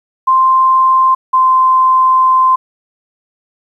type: tone pair in turn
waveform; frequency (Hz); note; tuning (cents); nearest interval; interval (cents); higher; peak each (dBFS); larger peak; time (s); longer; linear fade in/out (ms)
sine; 1046.5 / 1038.1; C6 / C6; 0 / -14; unison; 14; first; -6; neither; 0.27-1.15 / 1.33-2.56; second; 10
effects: 8-bit